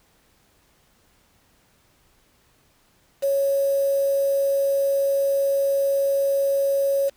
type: tone with quantisation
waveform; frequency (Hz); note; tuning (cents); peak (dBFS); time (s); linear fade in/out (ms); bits
sine; 553; C#5; -4; -18; 3.22-7.1; 20; 6
effects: pink hiss -61 dBFS RMS until 7.16 s